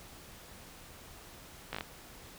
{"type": "slowing click train", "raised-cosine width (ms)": 0.3, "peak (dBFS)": -20, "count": 5, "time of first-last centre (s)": [1.73, 1.809], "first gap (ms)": 16, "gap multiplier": 1.14, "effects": ["pink hiss -52 dBFS RMS until 2.38 s"]}